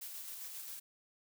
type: noise with tremolo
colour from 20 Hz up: blue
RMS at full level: -45 dBFS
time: 0.01-0.8 s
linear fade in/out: 10 ms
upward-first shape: square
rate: 7.5 Hz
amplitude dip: 25%
effects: none